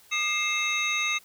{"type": "tone cluster", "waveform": "sine", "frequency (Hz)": [1220, 2118, 2629, 3785, 6340], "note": ["D#6", "C7", "E7", "A#7", "G8"], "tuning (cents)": [-34, 21, -5, 26, 19], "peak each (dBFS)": [-33, -28, -28, -30, -34], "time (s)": [0.11, 1.19], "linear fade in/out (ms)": 20, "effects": ["tanh soft clip ceiling -16 dBFS", "white hiss -56 dBFS RMS until 1.24 s"]}